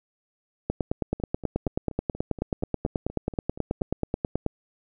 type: two click trains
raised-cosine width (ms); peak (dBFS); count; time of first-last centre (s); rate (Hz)
2; -24 / -11; 12 / 36; 1.2-3.813 / 0.7-4.463; 4.21 / 9.3
effects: none